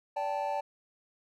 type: chord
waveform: triangle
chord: D suspended fourth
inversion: none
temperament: equal with one note detuned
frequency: 578.6 / 784 / 880 Hz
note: D5 / G5 / A5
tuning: -26 / 0 / 0 cents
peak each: -33 / -33 / -32 dBFS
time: 0.16-0.61 s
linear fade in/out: 10 ms
effects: none